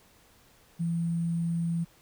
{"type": "tone with sample-and-hold", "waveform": "sine", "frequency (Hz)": 168.2, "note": "E3", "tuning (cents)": 35, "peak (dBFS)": -26, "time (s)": [0.79, 1.85], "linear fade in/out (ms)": 20, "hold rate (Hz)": 8820, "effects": ["pink hiss -60 dBFS RMS until 2.01 s"]}